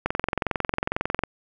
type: click train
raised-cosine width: 0.5 ms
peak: -8 dBFS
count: 27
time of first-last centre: 0.06-1.236 s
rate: 22.1 Hz
effects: none